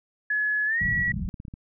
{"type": "tone with pitch glide", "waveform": "sine", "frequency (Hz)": [1700, 1930.4], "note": ["G#6", "B6"], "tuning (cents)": [40, -40], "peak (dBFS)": -22, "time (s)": [0.3, 1.12], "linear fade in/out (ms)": 5, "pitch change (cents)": 220, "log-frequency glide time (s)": [0.66, 0.82]}
{"type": "low-pass noise", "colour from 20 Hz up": "white", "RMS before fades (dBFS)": -31, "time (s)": [0.81, 1.29], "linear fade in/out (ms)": 0, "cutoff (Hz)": 210, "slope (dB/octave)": 96}
{"type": "clicks", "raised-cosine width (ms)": 5, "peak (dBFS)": -26, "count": 12, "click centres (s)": [0.881, 0.929, 0.979, 1.081, 1.133, 1.195, 1.282, 1.342, 1.401, 1.452, 1.482, 1.539]}
{"effects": []}